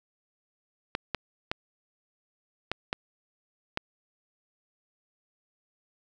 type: clicks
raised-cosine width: 0.3 ms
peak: -12 dBFS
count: 6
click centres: 0.951 / 1.147 / 1.515 / 2.716 / 2.929 / 3.774 s
effects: none